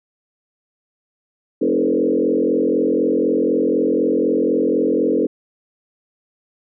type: tone with frequency modulation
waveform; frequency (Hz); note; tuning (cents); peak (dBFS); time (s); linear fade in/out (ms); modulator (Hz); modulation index
sine; 373.5; F#4; +16; -14; 1.61-5.27; 10; 44; 2.9
effects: none